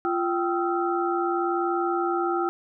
sine tone cluster, 346.6 / 779 / 1277 / 1358 Hz, F4 / G5 / D#6 / F6, -13 / -11 / +45 / -49 cents, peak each -25 / -28 / -31 / -31 dBFS, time 0.05-2.49 s, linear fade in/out 0 ms, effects none

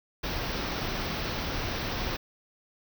pink band-stop noise, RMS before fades -32 dBFS, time 0.23-2.17 s, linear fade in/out 10 ms, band 5900 to 15000 Hz, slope 96 dB/octave, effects none

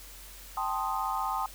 sine chord, A half-diminished seventh, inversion third, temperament equal, 784 / 880 / 1046.5 / 1244.5 Hz, G5 / A5 / C6 / Eb6, 0 / 0 / 0 / 0 cents, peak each -34 dBFS, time 0.57-1.46 s, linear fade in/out 2 ms, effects added 46 Hz sine -49 dBFS peak until 1.54 s + white hiss -49 dBFS RMS until 1.54 s

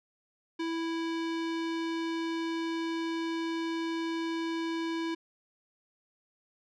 square tone with low-pass filter, 329.6 Hz, E4, in tune, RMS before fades -33 dBFS, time 0.59-5.15 s, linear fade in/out 10 ms, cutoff 4000 Hz, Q 1.2, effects none

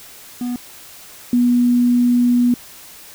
triangle / sine tone pair in turn, 245.1 / 243.4 Hz, B3 / B3, -13 / -25 cents, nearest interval unison, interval 12 cents, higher first, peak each -18 / -11 dBFS, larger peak second, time 0.41-0.56 / 1.33-2.54 s, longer second, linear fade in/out 2 ms, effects white hiss -40 dBFS RMS until 3.14 s

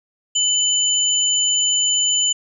sine tone pair together, 2989 / 7048 Hz, F#7 / A8, +17 / +2 cents, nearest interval octave + minor third, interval 1485 cents, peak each -18 dBFS, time 0.35-2.33 s, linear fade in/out 10 ms, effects none

